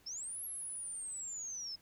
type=linear two-way sweep; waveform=sine; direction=up then down; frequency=5090 to 11370 to 5090 Hz; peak=-40 dBFS; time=0.06-1.76 s; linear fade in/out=10 ms; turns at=0.44 s; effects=pink hiss -67 dBFS RMS until 1.81 s